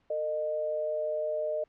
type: tone pair together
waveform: sine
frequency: 451.4 / 612 Hz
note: A4 / D#5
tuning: +44 / -29 cents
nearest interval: perfect fourth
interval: 527 cents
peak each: -36 / -29 dBFS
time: 0.1-1.64 s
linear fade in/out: 5 ms
effects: pink hiss -70 dBFS RMS until 1.68 s + low-pass 3000 Hz 12 dB/octave